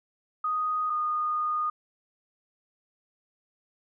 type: tone pair in turn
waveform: sine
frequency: 1244.5 / 1228.1 Hz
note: D#6 / D#6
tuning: 0 / -23 cents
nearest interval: unison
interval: 23 cents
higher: first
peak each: -25 dBFS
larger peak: neither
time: 0.44-0.9 / 0.9-1.7 s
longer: second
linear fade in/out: 5 ms
effects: none